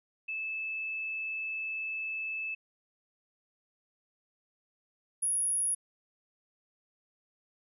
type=tone pair in turn; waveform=sine; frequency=2618 / 10444 Hz; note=E7 / E9; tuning=-13 / -17 cents; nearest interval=2 octaves; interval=2396 cents; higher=second; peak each=-33 / -27 dBFS; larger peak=second; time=0.28-2.55 / 5.22-5.75 s; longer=first; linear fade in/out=10 ms; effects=none